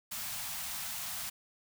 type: band-stop noise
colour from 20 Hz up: white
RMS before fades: -39 dBFS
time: 0.11-1.3 s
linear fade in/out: 10 ms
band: 250 to 620 Hz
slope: 96 dB/octave
effects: none